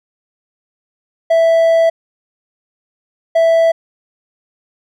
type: tone pair in turn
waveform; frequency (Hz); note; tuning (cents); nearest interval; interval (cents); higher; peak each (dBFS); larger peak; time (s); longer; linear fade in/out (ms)
triangle; 659.3 / 659.3; E5 / E5; 0 / 0; unison; 0; neither; -6; neither; 1.3-1.9 / 3.35-3.72; first; 10
effects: none